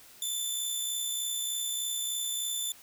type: tone with amplitude modulation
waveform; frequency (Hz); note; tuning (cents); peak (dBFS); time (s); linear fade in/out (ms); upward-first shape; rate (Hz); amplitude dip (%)
15% pulse; 3520; A7; 0; -22; 0.22-2.72; 2; sine; 63.3; 35
effects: white hiss -54 dBFS RMS until 2.82 s